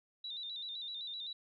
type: tone with vibrato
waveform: sine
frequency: 3767 Hz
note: A#7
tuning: 17 cents sharp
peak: -40 dBFS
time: 0.24-1.33 s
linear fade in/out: 5 ms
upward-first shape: square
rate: 7.8 Hz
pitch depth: 66 cents each way
effects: none